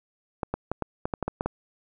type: clicks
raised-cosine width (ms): 1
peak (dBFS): -13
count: 10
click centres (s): 0.432 / 0.54 / 0.716 / 0.823 / 1.055 / 1.138 / 1.227 / 1.28 / 1.409 / 1.46
effects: none

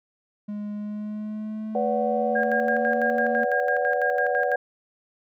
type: tone with pitch glide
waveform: triangle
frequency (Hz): 207.7 to 231.8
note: G#3 to A#3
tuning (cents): 0 to -10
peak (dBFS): -27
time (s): 0.48-3.45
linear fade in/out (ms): 10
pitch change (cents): +190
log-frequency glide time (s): 0.74-3.06
type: chord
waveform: sine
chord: B minor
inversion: none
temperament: equal with one note detuned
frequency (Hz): 493.9 / 574.9 / 740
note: B4 / D5 / F#5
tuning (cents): 0 / -37 / 0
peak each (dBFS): -26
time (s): 1.75-4.56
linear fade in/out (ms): 2
type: tone with tremolo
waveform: sine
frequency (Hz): 1619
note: G#6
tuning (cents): -45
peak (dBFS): -23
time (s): 2.35-4.56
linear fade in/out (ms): 10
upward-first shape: square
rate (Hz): 6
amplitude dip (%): 70
effects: none

